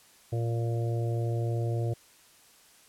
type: harmonic tone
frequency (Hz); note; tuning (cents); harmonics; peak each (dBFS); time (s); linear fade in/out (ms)
116.54; A#2; 0; 1 / 3 / 4 / 5 / 6; -27 / -37 / -39 / -41 / -43; 0.32-1.94; 10
effects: white hiss -58 dBFS RMS until 2.88 s + low-pass 12000 Hz 12 dB/octave